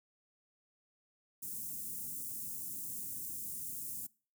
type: band-stop noise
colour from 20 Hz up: white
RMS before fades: -42 dBFS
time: 1.42-4.07 s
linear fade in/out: 10 ms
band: 280 to 7800 Hz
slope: 24 dB/octave
effects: noise-tail reverb RT60 0.4 s tail -24 dB re dry + high-pass 100 Hz 12 dB/octave